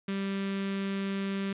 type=tone with notch filter; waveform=sawtooth; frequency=196 Hz; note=G3; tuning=in tune; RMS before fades=-32 dBFS; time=0.08-1.53 s; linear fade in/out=5 ms; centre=750 Hz; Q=0.78; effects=resampled to 8000 Hz + 9-bit